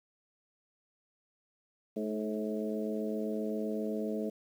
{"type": "harmonic tone with a mistuned harmonic", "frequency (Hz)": 107.6, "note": "A2", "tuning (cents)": -38, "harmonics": [2, 3, 4, 5, 6], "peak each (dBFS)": [-35, -40, -37, -42, -42], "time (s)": [1.96, 4.3], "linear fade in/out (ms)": 10, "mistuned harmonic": 3, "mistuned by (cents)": -43, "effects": ["10-bit"]}